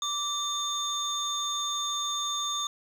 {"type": "tone cluster", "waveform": "sine", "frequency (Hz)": [1167, 3594, 6630], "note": ["D6", "A7", "G#8"], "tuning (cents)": [-11, 36, -4], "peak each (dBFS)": [-32, -30, -33], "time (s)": [0.02, 2.67], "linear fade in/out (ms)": 2, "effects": ["tanh soft clip ceiling -22 dBFS", "9-bit"]}